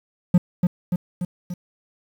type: tone with echo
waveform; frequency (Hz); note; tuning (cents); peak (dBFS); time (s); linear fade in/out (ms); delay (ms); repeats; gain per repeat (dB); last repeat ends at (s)
triangle; 177.6; F3; +29; -8; 0.34-0.38; 5; 290; 4; -4; 1.54
effects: 8-bit